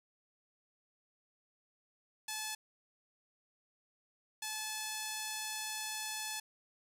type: tone pair in turn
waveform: 5% pulse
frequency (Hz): 864 / 864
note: A5 / A5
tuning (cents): -32 / -32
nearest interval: unison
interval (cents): 0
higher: neither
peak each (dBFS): -26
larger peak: neither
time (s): 2.28-2.55 / 4.42-6.4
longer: second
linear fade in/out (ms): 5
effects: none